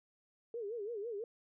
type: tone with vibrato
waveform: sine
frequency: 437.3 Hz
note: A4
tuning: 11 cents flat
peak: -38 dBFS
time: 0.54-1.24 s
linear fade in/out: 2 ms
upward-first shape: sine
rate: 6 Hz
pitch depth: 170 cents each way
effects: none